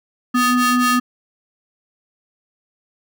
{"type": "ring-modulated tone", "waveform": "35% pulse", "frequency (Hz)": 498.2, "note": "B4", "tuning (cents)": 15, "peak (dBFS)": -9, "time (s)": [0.34, 1], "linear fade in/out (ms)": 10, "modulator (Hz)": 745, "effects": []}